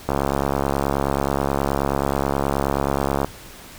click train, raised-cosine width 1 ms, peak -6 dBFS, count 220, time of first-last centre 0.09-3.246 s, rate 69.4 Hz, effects pink hiss -41 dBFS RMS until 3.78 s

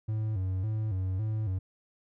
triangle tone with vibrato, 100.9 Hz, G#2, 49 cents flat, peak -26 dBFS, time 0.08-1.59 s, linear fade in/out 10 ms, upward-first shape square, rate 1.8 Hz, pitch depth 130 cents each way, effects none

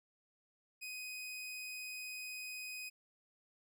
sawtooth tone, 2504 Hz, D#7, 10 cents sharp, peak -40 dBFS, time 0.81-2.9 s, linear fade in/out 20 ms, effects none

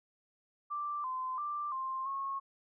sine tone with pitch steps, 1176 / 1030 / 1180 / 1053 / 1092 Hz, D6 / C6 / D6 / C6 / C#6, +2 / -28 / +8 / +11 / -26 cents, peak -34 dBFS, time 0.7-2.4 s, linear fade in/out 20 ms, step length 340 ms, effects none

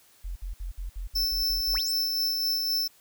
sine tone bursts, 43.65 Hz, F1, in tune, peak -31 dBFS, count 9, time 0.24-1.792 s, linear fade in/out 10 ms, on 120 ms, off 59 ms
square tone with tremolo, 5310 Hz, E8, 12 cents sharp, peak -24 dBFS, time 1.15-2.88 s, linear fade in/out 10 ms, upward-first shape sine, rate 3.9 Hz, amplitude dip 30%
sine linear sweep, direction up, 164.81 to 9620 Hz, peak -34 dBFS, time 1.73-1.93 s, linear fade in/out 20 ms
effects white hiss -59 dBFS RMS until 3 s

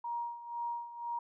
sine tone with tremolo, 945 Hz, A#5, 23 cents sharp, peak -33 dBFS, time 0.04-1.19 s, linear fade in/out 5 ms, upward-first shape sine, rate 2 Hz, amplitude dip 75%, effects none

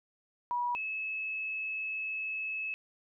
sine tone pair in turn, 969 / 2593 Hz, B5 / E7, -33 / -29 cents, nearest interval octave + perfect fourth, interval 1704 cents, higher second, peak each -29 / -33 dBFS, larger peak first, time 0.51-0.75 / 0.75-2.74 s, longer second, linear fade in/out 0 ms, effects none

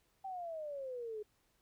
sine exponential sweep, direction down, 784 to 415.6 Hz, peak -40 dBFS, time 0.24-1.23 s, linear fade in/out 10 ms, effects pink hiss -75 dBFS RMS until 1.61 s

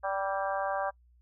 harmonic tone with a mistuned harmonic, 194.6 Hz, G3, 12 cents flat, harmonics 3 / 4 / 5 / 6 / 7 / 8, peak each -33 / -33 / -38 / -37 / -44 / -39 dBFS, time 0.03-0.91 s, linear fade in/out 20 ms, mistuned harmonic 8, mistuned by +30 cents, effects noise-tail reverb RT60 0.1 s tail -25 dB re dry + added 60 Hz sine -59 dBFS peak until 1.21 s

